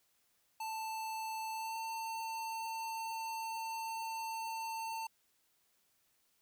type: tone with pitch glide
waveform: square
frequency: 884 to 898.9 Hz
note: A5 to A5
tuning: +8 to +37 cents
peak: -39 dBFS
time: 0.6-5.07 s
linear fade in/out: 5 ms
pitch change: +29 cents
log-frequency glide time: 1.53-1.78 s
effects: white hiss -75 dBFS RMS until 6.41 s